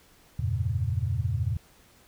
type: chord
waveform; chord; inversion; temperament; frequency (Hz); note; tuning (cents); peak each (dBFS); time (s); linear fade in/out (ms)
sine; E diminished seventh; none; equal with one note detuned; 84.33 / 98 / 116.54 / 138.59; E2 / G2 / Bb2 / Db3; +40 / 0 / 0 / 0; -30 / -30 / -29 / -34; 0.39-1.57; 5
effects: pink hiss -58 dBFS RMS until 2.07 s